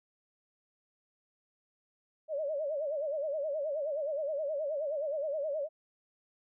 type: tone with vibrato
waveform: sine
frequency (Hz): 593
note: D5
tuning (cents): +17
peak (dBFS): -31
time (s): 2.28-5.69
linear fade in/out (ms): 50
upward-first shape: sine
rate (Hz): 9.5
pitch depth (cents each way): 130
effects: none